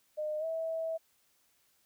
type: tone with pitch glide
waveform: sine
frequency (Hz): 610 to 650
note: D#5 to E5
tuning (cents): -34 to -24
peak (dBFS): -32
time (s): 0.17-0.98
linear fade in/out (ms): 20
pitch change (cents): +110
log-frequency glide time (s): 0.39-0.45
effects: white hiss -71 dBFS RMS until 1.85 s